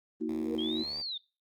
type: chord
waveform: sine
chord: D# minor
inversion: second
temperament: equal with one note detuned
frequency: 233.1 / 317.5 / 370 Hz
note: A#3 / D#4 / F#4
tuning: 0 / +35 / 0 cents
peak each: -35 / -33 / -37 dBFS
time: 0.2-0.84 s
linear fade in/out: 20 ms
type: tone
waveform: 5% pulse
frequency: 73.7 Hz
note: D2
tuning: 7 cents sharp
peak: -36 dBFS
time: 0.28-1.02 s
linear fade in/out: 10 ms
type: tone with exponential growth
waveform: sine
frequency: 470 Hz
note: A#4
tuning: 14 cents sharp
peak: -29 dBFS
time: 0.33-0.55 s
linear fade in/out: 0 ms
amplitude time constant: 46 ms
type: linear two-way sweep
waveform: sine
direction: up then down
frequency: 3136 to 4732 to 3513 Hz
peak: -34 dBFS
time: 0.58-1.18 s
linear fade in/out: 10 ms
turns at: 1 s
effects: noise-tail reverb RT60 0.3 s tail -22 dB re dry + Opus 24 kbps